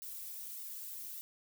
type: noise with flanger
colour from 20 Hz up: violet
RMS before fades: -45 dBFS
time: 0.02-1.21 s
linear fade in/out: 0 ms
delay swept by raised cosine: 1.2 to 3.7 ms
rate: 1.7 Hz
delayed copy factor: -0.95
effects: none